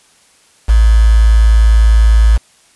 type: tone with quantisation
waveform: sine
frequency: 55 Hz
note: A1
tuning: in tune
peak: -4 dBFS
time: 0.68-2.38 s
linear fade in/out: 20 ms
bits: 4
effects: white hiss -49 dBFS RMS until 2.75 s + resampled to 24000 Hz